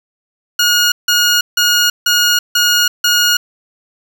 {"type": "tone bursts", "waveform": "15% pulse", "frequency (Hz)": 1437, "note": "F6", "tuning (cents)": 49, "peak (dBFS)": -3, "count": 6, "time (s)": [0.59, 3.37], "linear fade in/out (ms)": 5, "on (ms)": 330, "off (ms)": 160, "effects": []}